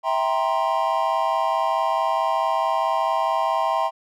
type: chord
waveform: triangle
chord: C dominant seventh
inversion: first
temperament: just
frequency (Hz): 654.1 / 784.9 / 941.9 / 1046.5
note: E5 / G5 / Bb5 / C6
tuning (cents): -14 / +2 / +18 / 0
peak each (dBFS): -23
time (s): 0.03-3.91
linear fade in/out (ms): 50
effects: none